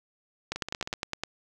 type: two click trains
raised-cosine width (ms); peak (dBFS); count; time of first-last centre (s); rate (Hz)
0.2; -17 / -13; 7 / 8; 0.56-0.937 / 0.52-1.236; 15.9 / 9.78
effects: none